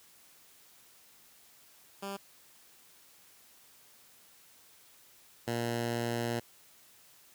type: tone pair in turn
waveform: 10% pulse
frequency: 197.8 / 117.86 Hz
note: G3 / A#2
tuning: +16 / +19 cents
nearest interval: major sixth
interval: 897 cents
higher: first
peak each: -29 / -23 dBFS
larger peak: second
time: 2.02-2.17 / 5.47-6.4 s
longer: second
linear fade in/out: 10 ms
effects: white hiss -60 dBFS RMS until 7.34 s + high-pass 60 Hz 12 dB/octave